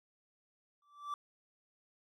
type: tone with exponential growth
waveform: triangle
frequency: 1165 Hz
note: D6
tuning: 14 cents flat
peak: -32 dBFS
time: 0.82-1.14 s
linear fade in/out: 2 ms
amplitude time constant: 69 ms
effects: none